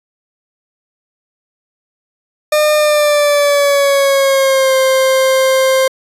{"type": "tone with pitch glide", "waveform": "40% pulse", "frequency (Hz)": [605, 526.7], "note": ["D#5", "C5"], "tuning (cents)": [-49, 11], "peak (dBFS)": -8, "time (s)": [2.52, 5.88], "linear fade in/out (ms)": 5, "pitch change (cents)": -240, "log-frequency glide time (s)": [2.76, 4.75], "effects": ["resampled to 32000 Hz"]}